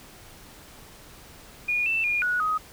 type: tone with pitch steps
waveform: sine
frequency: 2441 / 2663 / 2426 / 1463 / 1257 Hz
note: D#7 / E7 / D#7 / F#6 / D#6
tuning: -34 / +17 / -44 / -20 / +17 cents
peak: -22 dBFS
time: 1.68-2.58 s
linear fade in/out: 10 ms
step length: 180 ms
effects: pink hiss -48 dBFS RMS until 2.72 s